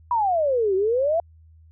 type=exponential two-way sweep; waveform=sine; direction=down then up; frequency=995 to 370 to 693 Hz; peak=-18 dBFS; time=0.11-1.2 s; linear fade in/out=2 ms; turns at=0.75 s; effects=added 80 Hz sine -48 dBFS peak until 1.71 s